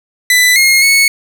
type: tone with pitch steps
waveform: sawtooth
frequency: 1994 / 2147 / 2205 Hz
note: B6 / C7 / C#7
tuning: +16 / +44 / -10 cents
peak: -3 dBFS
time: 0.3-1.08 s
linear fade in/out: 2 ms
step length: 260 ms
effects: none